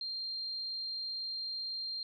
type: tone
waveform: sine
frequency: 4186 Hz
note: C8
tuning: in tune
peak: -36 dBFS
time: 0.01-2.03 s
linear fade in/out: 2 ms
effects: none